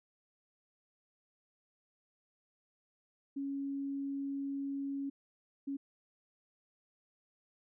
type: tone bursts at uneven times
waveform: sine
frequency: 277.2 Hz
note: C#4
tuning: in tune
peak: -35 dBFS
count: 2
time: 3.36-5.1 / 5.67-5.77 s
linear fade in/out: 10 ms
effects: none